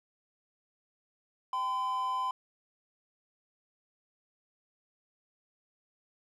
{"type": "tone pair together", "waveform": "triangle", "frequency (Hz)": [780, 1018.3], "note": ["G5", "C6"], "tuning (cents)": [-9, -47], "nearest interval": "perfect fourth", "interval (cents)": 462, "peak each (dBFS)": [-38, -28], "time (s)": [1.53, 2.31], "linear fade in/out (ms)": 2, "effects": []}